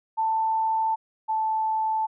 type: tone pair in turn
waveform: sine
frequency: 887 / 877.3 Hz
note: A5 / A5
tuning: +14 / -5 cents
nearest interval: unison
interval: 19 cents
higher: first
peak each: -21 / -22 dBFS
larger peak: first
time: 0.17-0.96 / 1.28-2.07 s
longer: neither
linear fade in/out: 20 ms
effects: none